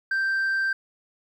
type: tone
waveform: sine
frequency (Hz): 1568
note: G6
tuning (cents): 0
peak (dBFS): -19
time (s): 0.11-0.73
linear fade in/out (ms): 5
effects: tanh soft clip ceiling -21 dBFS + 10-bit